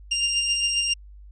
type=beating tone pair; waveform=25% pulse; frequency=2794 / 2801.4 Hz; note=F7 / F7; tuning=0 / +5 cents; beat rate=7.4 Hz; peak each=-18 / -25 dBFS; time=0.11-0.94 s; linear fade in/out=10 ms; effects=added 50 Hz sine -42 dBFS peak until 1.31 s + resampled to 24000 Hz